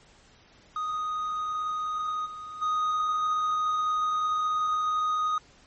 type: tone with level steps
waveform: triangle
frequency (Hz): 1244.5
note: D#6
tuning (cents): 0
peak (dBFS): -26 / -35 / -22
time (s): 0.76-5.38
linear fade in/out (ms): 2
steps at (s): 2.25 / 2.61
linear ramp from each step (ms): 20
effects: pink hiss -57 dBFS RMS until 5.66 s + MP3 32 kbps